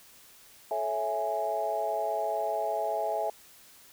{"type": "chord", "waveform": "sine", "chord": "A major seventh", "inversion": "none", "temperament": "equal with one note detuned", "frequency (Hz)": [433.2, 554.4, 659.3, 830.6], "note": ["A4", "C#5", "E5", "G#5"], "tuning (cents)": [-27, 0, 0, 0], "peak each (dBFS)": [-36, -36, -30, -32], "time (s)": [0.71, 3.3], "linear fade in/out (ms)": 2, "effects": ["tanh soft clip ceiling -17 dBFS", "white hiss -55 dBFS RMS until 3.92 s"]}